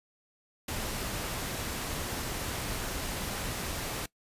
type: noise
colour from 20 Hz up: pink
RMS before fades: -35 dBFS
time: 0.68-4.06 s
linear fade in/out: 5 ms
effects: noise-tail reverb RT60 0.1 s tail -21 dB re dry + resampled to 32000 Hz